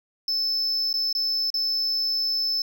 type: tone with dropouts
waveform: triangle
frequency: 5260 Hz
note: E8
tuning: 5 cents flat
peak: -21 dBFS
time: 0.28-2.62 s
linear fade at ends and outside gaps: 2 ms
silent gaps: 0.929-0.939 / 1.128-1.15 / 1.503-1.541 s
effects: none